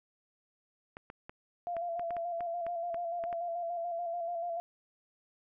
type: clicks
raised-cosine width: 0.5 ms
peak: -29 dBFS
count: 12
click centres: 0.969 / 1.101 / 1.295 / 1.767 / 1.995 / 2.107 / 2.167 / 2.407 / 2.666 / 2.944 / 3.239 / 3.328 s
type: tone with vibrato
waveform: sine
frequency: 686 Hz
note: F5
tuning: 31 cents flat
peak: -33 dBFS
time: 1.67-4.6 s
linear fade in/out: 0 ms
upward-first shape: square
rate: 6.9 Hz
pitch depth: 34 cents each way
effects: none